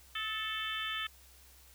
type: harmonic tone with a mistuned harmonic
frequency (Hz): 440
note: A4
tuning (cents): 0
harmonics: 3 / 4 / 5 / 6 / 7 / 8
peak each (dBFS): -41 / -40 / -45 / -44 / -40 / -42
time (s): 0.15-1.07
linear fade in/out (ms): 5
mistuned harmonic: 3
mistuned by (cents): -35
effects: added 65 Hz sine -60 dBFS peak until 1.74 s + white hiss -60 dBFS RMS until 1.74 s